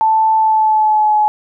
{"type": "tone with pitch glide", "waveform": "sine", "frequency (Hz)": [880, 848.1], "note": ["A5", "G#5"], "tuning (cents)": [0, 36], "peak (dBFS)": -9, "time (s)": [0.01, 1.28], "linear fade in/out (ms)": 0, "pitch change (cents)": -64, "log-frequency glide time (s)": [0.36, 1.17], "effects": []}